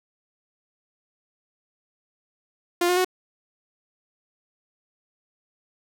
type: tone with pitch steps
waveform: sawtooth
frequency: 349.7 / 358.7 / 367.9 Hz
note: F4 / F4 / F#4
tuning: +2 / +46 / -10 cents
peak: -15 dBFS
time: 2.81-3.047 s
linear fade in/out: 5 ms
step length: 79 ms
effects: none